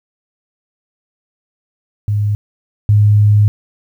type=tone pair in turn; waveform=sine; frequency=103.83 / 104.37 Hz; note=G#2 / G#2; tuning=0 / +9 cents; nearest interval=unison; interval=9 cents; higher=second; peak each=-12 / -6 dBFS; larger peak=second; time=2.08-2.35 / 2.89-3.48 s; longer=second; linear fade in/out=0 ms; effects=8-bit